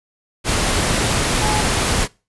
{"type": "tone in noise", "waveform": "sine", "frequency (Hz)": 851, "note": "G#5", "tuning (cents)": 42, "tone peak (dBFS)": -22, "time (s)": [1.39, 1.64], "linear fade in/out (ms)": 50, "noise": "pink", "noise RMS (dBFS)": -18, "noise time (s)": [0.44, 2.08], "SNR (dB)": -7, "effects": ["noise-tail reverb RT60 0.3 s tail -23 dB re dry", "resampled to 24000 Hz"]}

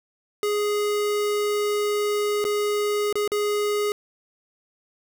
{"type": "tone with dropouts", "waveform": "square", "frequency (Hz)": 415.3, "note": "G#4", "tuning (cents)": 0, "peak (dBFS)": -22, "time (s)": [0.43, 3.92], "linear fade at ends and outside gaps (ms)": 1, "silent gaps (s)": [[2.442, 2.45], [3.127, 3.155], [3.277, 3.318]], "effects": []}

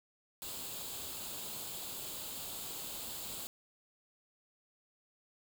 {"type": "noise with comb filter", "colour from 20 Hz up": "white", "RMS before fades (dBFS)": -43, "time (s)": [0.42, 3.47], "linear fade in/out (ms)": 0, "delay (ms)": 0.26, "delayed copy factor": 0.6, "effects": []}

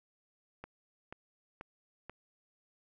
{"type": "click train", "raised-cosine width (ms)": 0.5, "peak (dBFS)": -29, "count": 4, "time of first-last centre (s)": [0.64, 2.096], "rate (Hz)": 2.06, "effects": []}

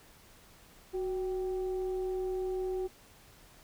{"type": "tone with frequency modulation", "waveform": "sine", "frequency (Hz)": 371.2, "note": "F#4", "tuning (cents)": 6, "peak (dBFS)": -31, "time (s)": [0.93, 2.88], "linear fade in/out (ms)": 20, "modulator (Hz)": 404, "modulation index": 0.37, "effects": ["pink hiss -58 dBFS RMS until 3.63 s"]}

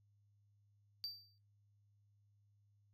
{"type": "tone with exponential decay", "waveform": "triangle", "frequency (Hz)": 4655, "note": "D8", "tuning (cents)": -16, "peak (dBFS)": -37, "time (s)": [1.04, 1.38], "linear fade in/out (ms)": 0, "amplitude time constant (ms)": 73, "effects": ["noise-tail reverb RT60 0.2 s tail -18 dB re dry", "added 102 Hz sine -70 dBFS peak until 2.93 s"]}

